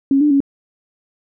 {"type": "tone with pitch steps", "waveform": "sine", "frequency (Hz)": [274.2, 296.4, 278.1], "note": ["C#4", "D4", "C#4"], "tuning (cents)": [-19, 16, 6], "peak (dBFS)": -10, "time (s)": [0.11, 0.404], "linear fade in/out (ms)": 2, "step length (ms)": 98, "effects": []}